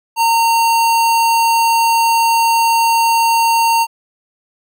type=tone; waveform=square; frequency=918 Hz; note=A#5; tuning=27 cents flat; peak=-11 dBFS; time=0.16-3.87 s; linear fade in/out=50 ms; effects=none